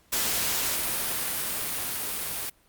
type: noise with level ramp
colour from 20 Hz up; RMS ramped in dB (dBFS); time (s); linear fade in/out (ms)
white; -26 to -32; 0.12-2.5; 10
effects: pink hiss -62 dBFS RMS until 2.68 s + Opus 48 kbps